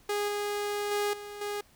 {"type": "tone with level steps", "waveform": "sawtooth", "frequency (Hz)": 411.8, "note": "G#4", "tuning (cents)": -15, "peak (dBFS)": [-24, -26, -23, -36, -28], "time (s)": [0.09, 1.61], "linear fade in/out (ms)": 5, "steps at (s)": [0.28, 0.91, 1.13, 1.41], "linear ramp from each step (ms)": 5, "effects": ["pink hiss -61 dBFS RMS until 1.75 s"]}